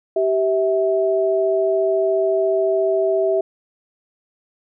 sine tone pair together, 387.8 / 650.7 Hz, G4 / E5, -19 / -23 cents, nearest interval major sixth, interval 896 cents, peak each -18 dBFS, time 0.16-3.41 s, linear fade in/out 5 ms, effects none

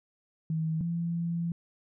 sine tone pair in turn, 159.8 / 169.3 Hz, D#3 / E3, +47 / +46 cents, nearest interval minor second, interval 99 cents, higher second, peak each -27 / -28 dBFS, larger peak first, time 0.5-0.81 / 0.81-1.52 s, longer second, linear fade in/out 2 ms, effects none

